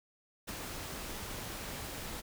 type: noise with ADSR envelope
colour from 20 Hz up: pink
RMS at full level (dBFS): -39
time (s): 0.47-2.22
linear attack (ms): 21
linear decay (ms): 20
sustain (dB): -3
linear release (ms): 27
effects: none